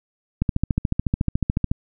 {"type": "click train", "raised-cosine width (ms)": 5, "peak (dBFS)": -7, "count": 19, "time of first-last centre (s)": [0.42, 1.715], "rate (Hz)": 13.9, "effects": []}